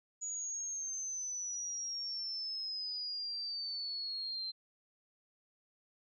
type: exponential sweep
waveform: sine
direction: down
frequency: 6850 to 4110 Hz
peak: -37 dBFS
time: 0.21-4.52 s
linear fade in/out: 20 ms
effects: none